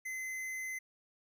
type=tone with tanh clipping; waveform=sine; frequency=2049 Hz; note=C7; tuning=37 cents flat; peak=-39 dBFS; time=0.05-0.79 s; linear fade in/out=10 ms; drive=18 dB; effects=none